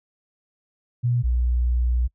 sine tone pair in turn, 121.4 / 60.7 Hz, B2 / B1, -29 / -29 cents, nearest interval octave, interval 1200 cents, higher first, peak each -18 dBFS, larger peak neither, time 1.03-1.23 / 1.23-2.08 s, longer second, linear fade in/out 20 ms, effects noise-tail reverb RT60 0.1 s tail -25 dB re dry

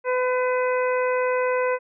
harmonic tone, 504 Hz, B4, 35 cents sharp, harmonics 1 / 2 / 3 / 4 / 5, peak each -21 / -27 / -31 / -33 / -35 dBFS, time 0.04-1.79 s, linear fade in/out 50 ms, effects none

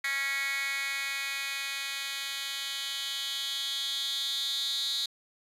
10% pulse tone with high-pass filter sweep, 275.5 Hz, C#4, 11 cents flat, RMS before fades -33 dBFS, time 0.04-5.06 s, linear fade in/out 5 ms, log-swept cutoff 2100 to 3800 Hz, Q 6.7, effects resampled to 32000 Hz

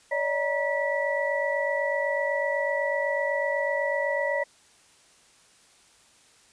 sine tone cluster, 567 / 615 / 946 / 1955 Hz, C#5 / D#5 / A#5 / B6, +39 / -20 / +25 / -18 cents, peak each -27 / -31 / -33 / -29 dBFS, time 0.11-4.44 s, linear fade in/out 10 ms, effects white hiss -58 dBFS RMS until 6.52 s + resampled to 22050 Hz

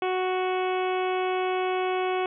harmonic tone, 370 Hz, F#4, in tune, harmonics 1 / 2 / 3 / 4 / 5 / 6 / 7 / 8 / 9, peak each -26 / -29 / -34 / -39 / -45 / -38 / -39 / -44 / -45 dBFS, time 0.02-2.26 s, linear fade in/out 2 ms, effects none

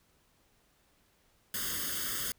white noise with comb filter, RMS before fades -35 dBFS, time 1.54-2.32 s, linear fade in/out 2 ms, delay 0.61 ms, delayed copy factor +0.95, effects pink hiss -69 dBFS RMS until 2.38 s

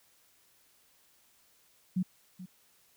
sine tone with echo, 183.7 Hz, F#3, 12 cents flat, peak -26 dBFS, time 1.96-2.03 s, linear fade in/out 10 ms, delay 430 ms, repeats 1, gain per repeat -15 dB, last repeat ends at 2.46 s, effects white hiss -66 dBFS RMS until 2.96 s

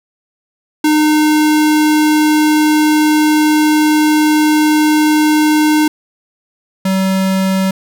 square tone pair in turn, 305.2 / 190.53 Hz, D#4 / G3, -33 / -49 cents, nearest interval minor sixth, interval 816 cents, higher first, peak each -9 / -12 dBFS, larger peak first, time 0.84-5.88 / 6.85-7.71 s, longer first, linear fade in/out 5 ms, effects none

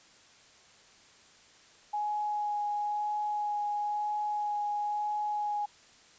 sine tone with vibrato, 834 Hz, G#5, 7 cents sharp, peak -29 dBFS, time 1.93-5.66 s, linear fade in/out 10 ms, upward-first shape sine, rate 1 Hz, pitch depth 10 cents each way, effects white hiss -58 dBFS RMS until 6.18 s + resampled to 16000 Hz

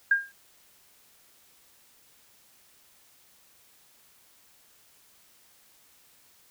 sine tone with exponential decay, 1611 Hz, G6, 47 cents sharp, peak -15 dBFS, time 0.11-0.32 s, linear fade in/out 5 ms, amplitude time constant 44 ms, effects white hiss -60 dBFS RMS until 6.5 s

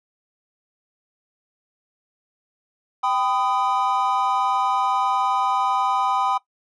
triangle chord, G augmented, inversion none, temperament equal with one note detuned, 784 / 1005.6 / 1244.5 Hz, G5 / B5 / D#6, 0 / +31 / 0 cents, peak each -21 / -21 / -23 dBFS, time 3.03-6.38 s, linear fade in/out 10 ms, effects noise-tail reverb RT60 0.1 s tail -18 dB re dry + resampled to 22050 Hz

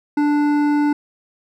sine tone with hard clipping, 293.7 Hz, D4, in tune, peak -16 dBFS, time 0.17-0.93 s, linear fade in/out 5 ms, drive 11 dB, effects none

